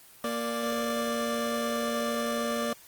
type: tone pair together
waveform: 25% pulse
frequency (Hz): 233.1 / 587.4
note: A#3 / D5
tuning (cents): 0 / 0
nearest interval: octave + major third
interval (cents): 1600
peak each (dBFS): -27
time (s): 0.24-2.73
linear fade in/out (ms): 2
effects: white hiss -53 dBFS RMS until 2.87 s + Opus 24 kbps